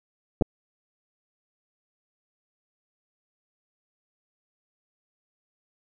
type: clicks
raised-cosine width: 2 ms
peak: -12 / -7 dBFS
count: 2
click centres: 0.412 / 0.422 s
effects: none